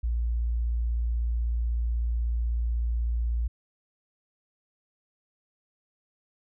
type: tone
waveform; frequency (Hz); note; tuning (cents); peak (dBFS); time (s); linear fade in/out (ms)
sine; 58.1; A#1; -5; -24; 0.03-3.48; 10
effects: none